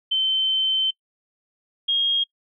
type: tone pair in turn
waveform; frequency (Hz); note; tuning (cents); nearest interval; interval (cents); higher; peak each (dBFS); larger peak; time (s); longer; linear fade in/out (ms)
sine; 3086 / 3253; G7 / G#7; -28 / -37; minor second; 91; second; -18; neither; 0.11-0.91 / 1.88-2.24; first; 10
effects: noise-tail reverb RT60 0.1 s tail -26 dB re dry